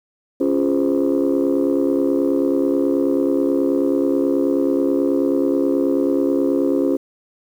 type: chord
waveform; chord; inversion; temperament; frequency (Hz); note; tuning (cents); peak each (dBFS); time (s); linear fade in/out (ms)
sine; Db major seventh; none; just; 277.2 / 346.5 / 415.8 / 519.7; Db4 / F4 / Ab4 / C5; 0 / -14 / +2 / -12; -17 / -19 / -22 / -22; 0.4-6.97; 10
effects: tanh soft clip ceiling -9 dBFS + 8-bit